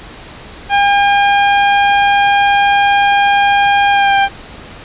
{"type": "tone with pitch glide", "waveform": "sawtooth", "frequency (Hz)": [806, 791.7], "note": ["G5", "G5"], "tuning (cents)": [48, 17], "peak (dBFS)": -4, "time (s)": [0.69, 4.29], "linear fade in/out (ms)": 50, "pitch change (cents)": -31, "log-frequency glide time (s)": [3.91, 4.17], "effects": ["pink hiss -33 dBFS RMS until 4.84 s", "resampled to 8000 Hz"]}